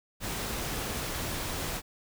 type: noise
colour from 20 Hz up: pink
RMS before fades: -34 dBFS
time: 0.2-1.82 s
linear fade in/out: 50 ms
effects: none